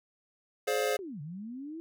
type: chord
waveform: square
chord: D half-diminished seventh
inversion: second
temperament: just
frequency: 422.9 / 528.6 / 587.3 / 704.8 Hz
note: Ab4 / C5 / D5 / F5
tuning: +31 / +18 / 0 / +16 cents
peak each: -32 / -32 / -37 / -37 dBFS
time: 0.67-0.97 s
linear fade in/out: 10 ms
type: linear two-way sweep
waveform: sine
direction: down then up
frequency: 410 to 138.59 to 336.2 Hz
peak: -38 dBFS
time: 0.99-1.8 s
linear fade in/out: 0 ms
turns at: 1.21 s
effects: none